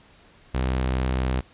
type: tone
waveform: sawtooth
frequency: 64.1 Hz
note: C2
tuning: 35 cents flat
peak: -18 dBFS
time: 0.54-1.41 s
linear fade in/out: 10 ms
effects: pink hiss -54 dBFS RMS until 1.53 s + resampled to 8000 Hz